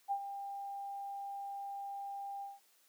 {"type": "tone with ADSR envelope", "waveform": "sine", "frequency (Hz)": 797, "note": "G5", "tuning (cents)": 28, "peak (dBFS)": -30, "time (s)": [0.08, 2.6], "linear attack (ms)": 35, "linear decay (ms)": 70, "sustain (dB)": -10, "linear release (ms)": 180, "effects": ["white hiss -69 dBFS RMS until 2.88 s", "high-pass 300 Hz 12 dB/octave"]}